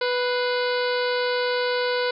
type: harmonic tone with a mistuned harmonic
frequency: 493.9 Hz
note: B4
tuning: in tune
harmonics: 1 / 2 / 3 / 4 / 5 / 6 / 7 / 8 / 9 / 10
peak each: -23 / -30 / -29 / -35 / -39 / -37 / -40 / -35 / -35 / -42 dBFS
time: 0.01-2.11 s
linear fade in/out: 5 ms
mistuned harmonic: 4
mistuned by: +97 cents
effects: none